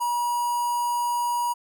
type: tone with notch filter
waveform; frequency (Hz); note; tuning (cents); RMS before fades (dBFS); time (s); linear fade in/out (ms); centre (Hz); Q
square; 960; B5; -49; -25; 0-1.54; 20; 3500; 0.65
effects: none